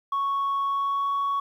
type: tone with pitch glide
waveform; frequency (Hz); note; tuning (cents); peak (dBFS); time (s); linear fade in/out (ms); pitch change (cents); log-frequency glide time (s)
sine; 1108.7 to 1117.1; C#6 to C#6; 0 to +13; -21; 0.12-1.4; 5; +13; 0.64-1.11
effects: tanh soft clip ceiling -21 dBFS + 10-bit